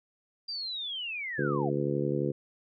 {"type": "linear sweep", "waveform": "sine", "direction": "down", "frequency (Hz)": [4782, 617], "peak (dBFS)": -33, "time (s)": [0.48, 1.7], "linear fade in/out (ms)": 10}
{"type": "harmonic tone", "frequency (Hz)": 71.5, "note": "D2", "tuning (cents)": -46, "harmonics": [2, 3, 4, 5, 6, 7], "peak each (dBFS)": [-32, -36, -35, -32, -35, -35], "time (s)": [1.38, 2.32], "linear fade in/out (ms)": 10}
{"effects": []}